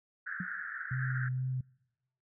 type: band-pass noise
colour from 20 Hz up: pink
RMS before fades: -40 dBFS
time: 0.26-1.29 s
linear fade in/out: 10 ms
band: 1400 to 1800 Hz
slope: 96 dB/octave
type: tone with exponential decay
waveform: sine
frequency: 182 Hz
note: F#3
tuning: 28 cents flat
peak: -31 dBFS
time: 0.4-0.51 s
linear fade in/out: 5 ms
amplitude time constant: 22 ms
type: tone with vibrato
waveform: sine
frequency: 128.3 Hz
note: C3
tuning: 34 cents flat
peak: -31 dBFS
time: 0.91-1.61 s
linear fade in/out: 5 ms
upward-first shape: triangle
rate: 2.2 Hz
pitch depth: 22 cents each way
effects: noise-tail reverb RT60 1.0 s tail -26 dB re dry